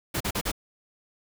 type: noise bursts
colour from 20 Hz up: pink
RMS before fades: -28 dBFS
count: 4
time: 0.14-0.517 s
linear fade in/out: 10 ms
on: 65 ms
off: 39 ms
effects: none